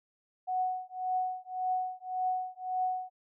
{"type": "tone with tremolo", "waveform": "sine", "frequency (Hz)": 740, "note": "F#5", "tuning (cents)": 0, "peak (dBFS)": -26, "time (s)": [0.47, 3.1], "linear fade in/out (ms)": 20, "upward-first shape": "triangle", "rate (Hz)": 1.8, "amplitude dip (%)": 100, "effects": []}